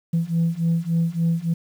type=beating tone pair; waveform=sine; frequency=164.81 / 168.31 Hz; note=E3 / E3; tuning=0 / +36 cents; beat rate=3.5 Hz; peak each=-21 / -20 dBFS; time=0.13-1.54 s; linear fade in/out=10 ms; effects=tanh soft clip ceiling -14 dBFS + 8-bit